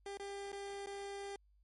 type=tone with dropouts; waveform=30% pulse; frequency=398.9 Hz; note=G4; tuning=30 cents sharp; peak=-40 dBFS; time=0.06-1.36 s; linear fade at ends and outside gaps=2 ms; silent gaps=0.173-0.197 / 0.519-0.528 / 0.861-0.87 s; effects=added 50 Hz sine -66 dBFS peak until 1.63 s + MP3 48 kbps